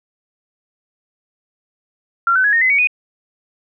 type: tone with pitch steps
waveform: sine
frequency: 1375 / 1516.9 / 1673.4 / 1846 / 2037 / 2247 / 2478 Hz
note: F6 / F#6 / G#6 / A#6 / C7 / C#7 / D#7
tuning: -27 / +43 / +13 / -17 / -47 / +23 / -8 cents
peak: -11 dBFS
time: 2.27-2.872 s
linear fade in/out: 2 ms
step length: 86 ms
effects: none